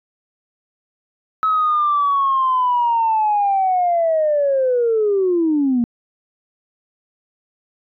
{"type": "linear sweep", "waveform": "sine", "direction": "down", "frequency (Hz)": [1292, 230.9], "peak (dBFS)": -13, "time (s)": [1.43, 5.84], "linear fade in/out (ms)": 0, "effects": ["tanh soft clip ceiling -9 dBFS"]}